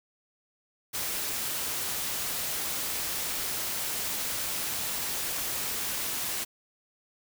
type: noise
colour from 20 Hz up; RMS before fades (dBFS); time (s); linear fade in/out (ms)
white; -32; 0.93-6.45; 20
effects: none